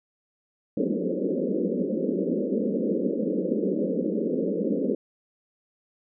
pink band-pass noise, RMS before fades -26 dBFS, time 0.77-4.95 s, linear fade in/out 5 ms, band 180 to 550 Hz, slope 96 dB/octave, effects none

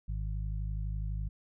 harmonic tone, 52 Hz, G#1, 3 cents sharp, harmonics 1 / 2 / 3, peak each -33 / -39 / -43 dBFS, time 0.08-1.29 s, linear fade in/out 10 ms, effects none

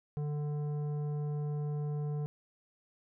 sine tone with tanh clipping, 147.8 Hz, D3, 11 cents sharp, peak -34 dBFS, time 0.17-2.26 s, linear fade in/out 0 ms, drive 11 dB, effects none

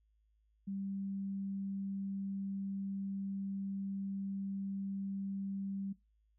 sine tone, 196 Hz, G3, in tune, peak -37 dBFS, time 0.67-5.93 s, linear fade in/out 10 ms, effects noise-tail reverb RT60 0.2 s tail -20 dB re dry + added 53 Hz sine -70 dBFS peak until 6.38 s

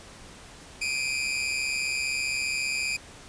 sawtooth tone pair together, 2361 / 2496 Hz, D7 / D#7, +9 / +5 cents, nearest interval minor second, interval 96 cents, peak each -26 dBFS, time 0.81-2.97 s, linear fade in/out 10 ms, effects pink hiss -47 dBFS RMS until 3.28 s + resampled to 22050 Hz

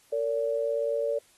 sine tone pair together, 455.4 / 573.8 Hz, A#4 / D5, -40 / -40 cents, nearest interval major third, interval 400 cents, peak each -29 / -27 dBFS, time 0.12-1.19 s, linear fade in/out 10 ms, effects white hiss -61 dBFS RMS until 1.37 s + AAC 32 kbps

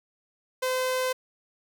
sawtooth tone, 513 Hz, C5, 34 cents flat, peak -21 dBFS, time 0.62-1.13 s, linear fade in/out 10 ms, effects none

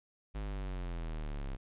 square linear sweep, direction down, 52.5 to 32.41 Hz, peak -37 dBFS, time 0.34-1.57 s, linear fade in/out 20 ms, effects resampled to 8000 Hz + 13-bit

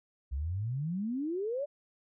sine exponential sweep, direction up, 63 to 598 Hz, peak -31 dBFS, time 0.31-1.66 s, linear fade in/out 20 ms, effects none

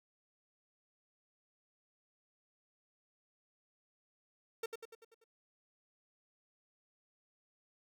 45% pulse tone with echo, 453.7 Hz, A#4, 47 cents flat, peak -36 dBFS, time 4.63-4.66 s, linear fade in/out 5 ms, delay 97 ms, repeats 6, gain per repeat -5 dB, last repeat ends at 5.242 s, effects none

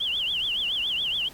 sine tone with vibrato, 3100 Hz, G7, 20 cents flat, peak -24 dBFS, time 0-1.29 s, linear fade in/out 10 ms, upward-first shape triangle, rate 7.1 Hz, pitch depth 230 cents each way, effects pink hiss -49 dBFS RMS until 1.33 s + AAC 64 kbps

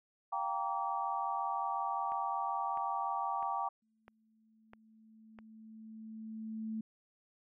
sine chord, G minor seventh, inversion third, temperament equal with one note detuned, 698.5 / 784 / 932.3 / 1149.8 Hz, F5 / G5 / Bb5 / D6, 0 / 0 / 0 / -37 cents, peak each -43 / -37 / -38 / -38 dBFS, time 0.32-3.69 s, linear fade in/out 10 ms
click train, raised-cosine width 0.5 ms, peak -37 dBFS, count 6, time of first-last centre 2.12-5.388 s, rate 1.53 Hz
sine tone with exponential growth, 220.1 Hz, A3, 1 cent sharp, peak -35 dBFS, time 3.82-6.81 s, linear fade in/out 5 ms, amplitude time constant 650 ms
effects none

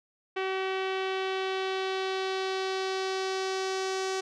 sawtooth tone with low-pass filter sweep, 380.4 Hz, F#4, 48 cents sharp, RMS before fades -31 dBFS, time 0.36-4.21 s, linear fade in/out 10 ms, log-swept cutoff 2700 to 6200 Hz, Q 1.8, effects none

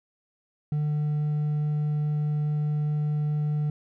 triangle tone with hard clipping, 149.6 Hz, D3, 32 cents sharp, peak -24 dBFS, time 0.72-3.7 s, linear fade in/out 2 ms, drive 5 dB, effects none

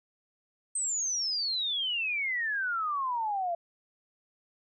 sine exponential sweep, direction down, 8372 to 669 Hz, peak -28 dBFS, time 0.75-3.55 s, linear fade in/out 5 ms, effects none

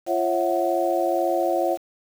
sine tone cluster, 342.6 / 545 / 659 / 741 Hz, F4 / C#5 / E5 / F#5, -33 / -29 / -1 / +2 cents, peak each -25 dBFS, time 0.06-1.78 s, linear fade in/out 50 ms, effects 7-bit

